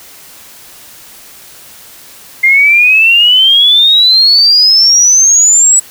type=exponential sweep; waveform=sine; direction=up; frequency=2093 to 7902 Hz; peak=-3 dBFS; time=2.43-5.8 s; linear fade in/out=10 ms; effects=white hiss -35 dBFS RMS until 5.9 s

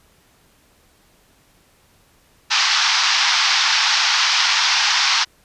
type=band-pass noise; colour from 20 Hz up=white; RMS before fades=-17 dBFS; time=2.5-5.25 s; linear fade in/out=20 ms; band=820 to 5700 Hz; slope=48 dB/octave; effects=pink hiss -56 dBFS RMS until 5.44 s + resampled to 32000 Hz

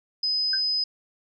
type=tone; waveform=sine; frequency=5030 Hz; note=D#8; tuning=18 cents sharp; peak=-22 dBFS; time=0.23-0.84 s; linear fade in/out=5 ms
type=tone with exponential decay; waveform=sine; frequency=1558 Hz; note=G6; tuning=11 cents flat; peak=-23 dBFS; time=0.53-0.62 s; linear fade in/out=5 ms; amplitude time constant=18 ms
effects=none

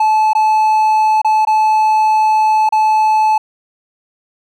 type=tone with dropouts; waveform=triangle; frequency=866 Hz; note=A5; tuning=28 cents flat; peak=-7 dBFS; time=0-3.38 s; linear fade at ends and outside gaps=5 ms; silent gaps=0.333-0.35 / 1.217-1.246 / 1.451-1.471 / 2.691-2.723 s; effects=none

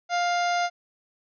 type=harmonic tone with a mistuned harmonic; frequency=702 Hz; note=F5; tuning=9 cents sharp; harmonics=1 / 2 / 3 / 4 / 5 / 6 / 7 / 8 / 9; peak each=-23 / -30 / -33 / -41 / -40 / -42 / -39 / -49 / -41 dBFS; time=0.09-0.7 s; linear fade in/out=50 ms; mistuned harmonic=6; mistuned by=-27 cents; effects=none

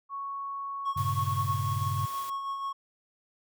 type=tone; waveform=sine; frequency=1108.7 Hz; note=C#6; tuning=in tune; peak=-33 dBFS; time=0.09-1.58 s; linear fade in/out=50 ms
type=tone with tremolo; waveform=triangle; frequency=1099 Hz; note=C#6; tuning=15 cents flat; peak=-28 dBFS; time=0.85-2.73 s; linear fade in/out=10 ms; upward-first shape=sine; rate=6.2 Hz; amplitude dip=40%
type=chord; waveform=sine; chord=G diminished; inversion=none; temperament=equal; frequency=98 / 116.54 / 138.59 Hz; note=G2 / Bb2 / Db3; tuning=0 / 0 / 0 cents; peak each=-31 / -35 / -33 dBFS; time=0.96-2.06 s; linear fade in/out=10 ms
type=noise; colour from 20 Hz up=white; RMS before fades=-45 dBFS; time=0.97-2.3 s; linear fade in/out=5 ms
effects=none

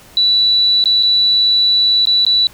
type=tone with dropouts; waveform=sine; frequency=3951 Hz; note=B7; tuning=in tune; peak=-9 dBFS; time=0.17-2.47 s; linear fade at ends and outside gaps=1 ms; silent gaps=0.84-0.857 / 1.027-1.032 / 2.054-2.071 / 2.25-2.265 s; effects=pink hiss -42 dBFS RMS until 2.53 s

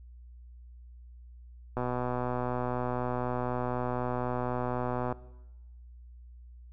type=click train; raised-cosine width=1 ms; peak=-18 dBFS; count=417; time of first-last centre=1.77-5.125 s; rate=124 Hz; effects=noise-tail reverb RT60 1.0 s tail -19 dB re dry + added 60 Hz sine -47 dBFS peak until 6.72 s

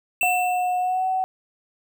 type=tone with exponential decay; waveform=square; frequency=2678 Hz; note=E7; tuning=27 cents sharp; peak=-19 dBFS; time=0.21-1.23 s; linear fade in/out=2 ms; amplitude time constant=220 ms
type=tone with pitch glide; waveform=sine; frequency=726 to 752 Hz; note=F#5 to F#5; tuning=-33 to +28 cents; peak=-20 dBFS; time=0.23-1.24 s; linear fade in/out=0 ms; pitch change=+61 cents; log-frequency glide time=0.79-1.06 s
effects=none

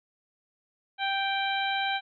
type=harmonic tone; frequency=784 Hz; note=G5; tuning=in tune; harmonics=1 / 2 / 3 / 4 / 5; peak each=-29 / -32 / -34 / -35 / -36 dBFS; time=0.98-2.01 s; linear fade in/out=50 ms; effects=none

